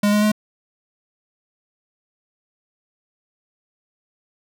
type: tone with pitch steps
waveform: square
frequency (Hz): 205.9 / 209 / 212.2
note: G#3 / G#3 / G#3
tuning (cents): -15 / +11 / +38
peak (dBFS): -15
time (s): 0.03-0.318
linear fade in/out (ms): 5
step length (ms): 96
effects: none